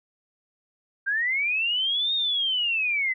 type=linear two-way sweep; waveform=sine; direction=up then down; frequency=1558 to 3729 to 1999 Hz; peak=-22 dBFS; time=1.06-3.14 s; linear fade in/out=20 ms; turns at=2.14 s; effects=none

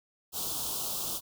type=band-stop noise; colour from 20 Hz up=white; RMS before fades=-34 dBFS; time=0.32-1.21 s; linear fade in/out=50 ms; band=1300 to 3000 Hz; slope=48 dB/octave; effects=none

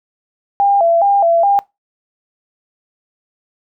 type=tone with vibrato; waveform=sine; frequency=735 Hz; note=F#5; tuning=12 cents flat; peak=-9 dBFS; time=0.6-1.59 s; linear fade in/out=0 ms; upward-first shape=square; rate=2.4 Hz; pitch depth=150 cents each way; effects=noise-tail reverb RT60 0.2 s tail -22 dB re dry

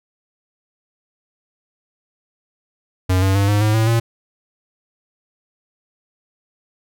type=tone with pitch steps; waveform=square; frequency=92.5 / 95.98 / 99.6 / 103.35 / 107.24 / 111.28 / 115.47 Hz; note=F#2 / G2 / G2 / G#2 / A2 / A2 / A#2; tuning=0 / -36 / +28 / -8 / -44 / +20 / -16 cents; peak=-14 dBFS; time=3.09-4 s; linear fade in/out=10 ms; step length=130 ms; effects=none

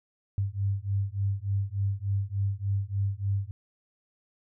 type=beating tone pair; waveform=sine; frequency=97.5 / 100.9 Hz; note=G2 / G#2; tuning=-9 / -49 cents; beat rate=3.4 Hz; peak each=-29 dBFS; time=0.38-3.51 s; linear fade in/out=0 ms; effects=none

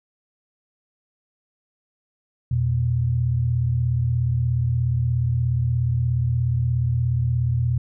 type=tone pair together; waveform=sine; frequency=84.63 / 121.5 Hz; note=E2 / B2; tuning=+46 / -28 cents; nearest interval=tritone; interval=626 cents; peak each=-25 / -19 dBFS; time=2.51-7.78 s; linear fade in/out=5 ms; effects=none

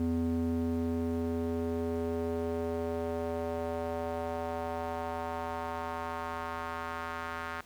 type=tone with band-pass filter sweep; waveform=square; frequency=83.1 Hz; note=E2; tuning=15 cents sharp; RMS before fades=-34 dBFS; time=0-7.61 s; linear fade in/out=0 ms; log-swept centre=250 to 1400 Hz; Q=1.9; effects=pink hiss -58 dBFS RMS until 7.65 s

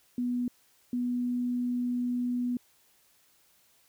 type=tone pair in turn; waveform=sine; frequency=245.4 / 245.4 Hz; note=B3 / B3; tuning=-11 / -11 cents; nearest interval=unison; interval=0 cents; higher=neither; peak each=-27 dBFS; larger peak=neither; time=0.18-0.48 / 0.93-2.57 s; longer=second; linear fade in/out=2 ms; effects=white hiss -65 dBFS RMS until 3.88 s

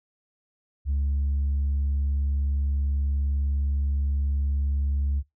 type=tone; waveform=sine; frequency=70.2 Hz; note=C#2; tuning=22 cents sharp; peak=-20 dBFS; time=0.85-5.23 s; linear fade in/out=50 ms; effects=noise-tail reverb RT60 0.2 s tail -24 dB re dry + tanh soft clip ceiling -20 dBFS

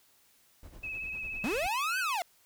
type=noise with tremolo; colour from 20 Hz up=brown; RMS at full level=-45 dBFS; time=0.63-1.67 s; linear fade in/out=2 ms; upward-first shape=sine; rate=10 Hz; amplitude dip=75%
type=tone with vibrato; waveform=sine; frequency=2572 Hz; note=E7; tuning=43 cents flat; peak=-35 dBFS; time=0.83-2.17 s; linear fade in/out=10 ms; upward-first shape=sine; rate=17 Hz; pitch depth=34 cents each way
type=linear two-way sweep; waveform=45% pulse; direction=up then down; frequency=189.5 to 1576 to 661 Hz; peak=-30 dBFS; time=1.44-2.22 s; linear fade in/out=0 ms; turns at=1.99 s
effects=white hiss -65 dBFS RMS until 2.45 s

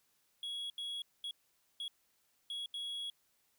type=tone bursts at uneven times; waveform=triangle; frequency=3334 Hz; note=G#7; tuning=6 cents sharp; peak=-37 dBFS; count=6; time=0.43-0.7 / 0.78-1.02 / 1.24-1.31 / 1.8-1.88 / 2.5-2.66 / 2.74-3.1 s; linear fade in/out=2 ms; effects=white hiss -75 dBFS RMS until 3.58 s

